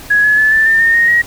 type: tone with pitch steps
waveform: sine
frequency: 1672 / 1702.2 / 1733 / 1764.3 / 1796.2 / 1828.6 / 1861.6 / 1895.3 Hz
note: G#6 / G#6 / A6 / A6 / A6 / A#6 / A#6 / A#6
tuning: +11 / +42 / -27 / +4 / +35 / -34 / -3 / +28 cents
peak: -7 dBFS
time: 0.1-1.22 s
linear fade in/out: 10 ms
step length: 140 ms
effects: pink hiss -33 dBFS RMS until 1.26 s